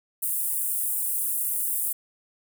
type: high-pass noise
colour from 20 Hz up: pink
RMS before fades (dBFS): -27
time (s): 0.22-1.93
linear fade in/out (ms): 10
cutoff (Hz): 8900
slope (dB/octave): 48
effects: none